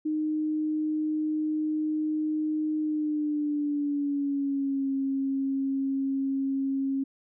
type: tone with pitch glide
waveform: sine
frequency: 308 to 271.2 Hz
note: D#4 to C#4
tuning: -17 to -38 cents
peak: -25 dBFS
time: 0.05-7.04 s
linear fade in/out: 10 ms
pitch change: -221 cents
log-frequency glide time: 2.79-4.91 s
effects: none